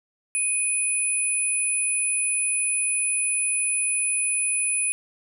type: tone pair together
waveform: sine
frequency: 2489 / 10014 Hz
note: D#7 / D#9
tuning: 0 / +10 cents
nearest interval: 2 octaves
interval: 2410 cents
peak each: -28 / -22 dBFS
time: 0.35-4.92 s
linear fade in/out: 0 ms
effects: none